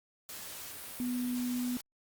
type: tone in noise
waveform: sine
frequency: 246.9 Hz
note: B3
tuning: in tune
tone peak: -31 dBFS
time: 1-1.77 s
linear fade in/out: 0 ms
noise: white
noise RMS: -44 dBFS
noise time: 0.29-1.81 s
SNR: +10 dB
effects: Opus 48 kbps